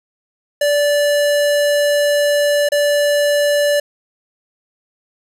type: tone with dropouts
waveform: square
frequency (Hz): 582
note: D5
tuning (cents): -16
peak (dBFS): -13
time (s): 0.61-3.8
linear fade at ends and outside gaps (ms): 5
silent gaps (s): 2.689-2.719
effects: resampled to 32000 Hz + 7-bit